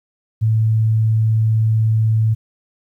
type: tone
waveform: sine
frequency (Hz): 110.5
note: A2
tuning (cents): +8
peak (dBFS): -12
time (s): 0.41-2.35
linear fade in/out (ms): 20
effects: 9-bit